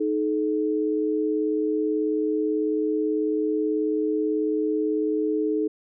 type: tone pair together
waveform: sine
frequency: 311.1 / 429.4 Hz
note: D#4 / A4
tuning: 0 / -42 cents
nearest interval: tritone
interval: 558 cents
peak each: -24 dBFS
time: 0-5.68 s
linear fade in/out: 10 ms
effects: none